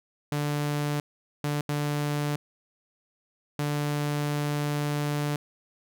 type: tone bursts at uneven times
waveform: sawtooth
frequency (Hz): 146.83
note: D3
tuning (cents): 0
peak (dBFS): -22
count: 4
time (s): 0.32-1 / 1.44-1.61 / 1.69-2.36 / 3.59-5.36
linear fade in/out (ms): 2
effects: none